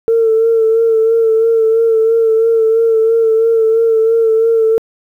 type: tone with vibrato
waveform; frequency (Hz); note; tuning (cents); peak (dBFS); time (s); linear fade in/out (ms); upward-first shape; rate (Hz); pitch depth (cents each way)
sine; 450.6; A4; +41; -7; 0.08-4.78; 0; sine; 3; 31
effects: tanh soft clip ceiling -3 dBFS + 8-bit